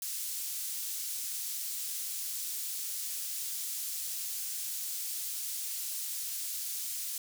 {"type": "high-pass noise", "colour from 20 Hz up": "pink", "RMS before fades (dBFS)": -37, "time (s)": [0.02, 7.18], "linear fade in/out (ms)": 2, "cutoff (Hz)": 6600, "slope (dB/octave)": 12, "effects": []}